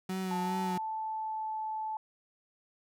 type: tone with vibrato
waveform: 35% pulse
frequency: 185.5 Hz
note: F#3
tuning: 5 cents sharp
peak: -31 dBFS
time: 0.09-0.78 s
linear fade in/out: 5 ms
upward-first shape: sine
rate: 2.5 Hz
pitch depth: 30 cents each way
type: tone with pitch glide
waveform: sine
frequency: 879 to 870.9 Hz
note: A5 to A5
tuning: -2 to -18 cents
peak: -33 dBFS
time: 0.31-1.97 s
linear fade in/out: 2 ms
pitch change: -16 cents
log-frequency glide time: 0.77-1.58 s
effects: none